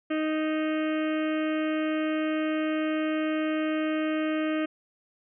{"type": "harmonic tone with a mistuned harmonic", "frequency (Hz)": 311.1, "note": "D#4", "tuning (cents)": 0, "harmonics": [1, 2, 4, 5, 6, 7, 8, 9, 10], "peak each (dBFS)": [-26, -32, -38, -40, -42, -43, -44, -45, -46], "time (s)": [0.1, 4.66], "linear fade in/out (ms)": 10, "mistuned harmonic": 9, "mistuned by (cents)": -20, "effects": []}